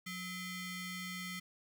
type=ring-modulated tone; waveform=sawtooth; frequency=1108.7 Hz; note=C#6; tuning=in tune; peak=-34 dBFS; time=0.06-1.4 s; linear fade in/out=10 ms; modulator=927 Hz; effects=none